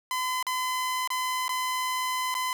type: tone with dropouts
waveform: sawtooth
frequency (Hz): 1018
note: C6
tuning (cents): -48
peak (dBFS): -23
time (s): 0.11-2.53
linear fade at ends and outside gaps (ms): 1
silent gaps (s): 0.427-0.467 / 1.075-1.103 / 1.481-1.492 / 2.342-2.35
effects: none